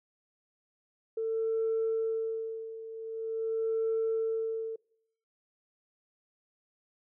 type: tone with tremolo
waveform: sine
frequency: 447.8 Hz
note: A4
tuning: 30 cents sharp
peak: -25 dBFS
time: 1.17-4.76 s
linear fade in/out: 5 ms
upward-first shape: sine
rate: 0.45 Hz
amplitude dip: 80%
effects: noise-tail reverb RT60 0.7 s tail -25 dB re dry + tanh soft clip ceiling -23 dBFS